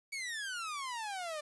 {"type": "exponential sweep", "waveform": "sawtooth", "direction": "down", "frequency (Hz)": [2281, 587.3], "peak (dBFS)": -34, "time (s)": [0.12, 1.41], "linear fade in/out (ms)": 10, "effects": ["resampled to 24000 Hz", "10-bit"]}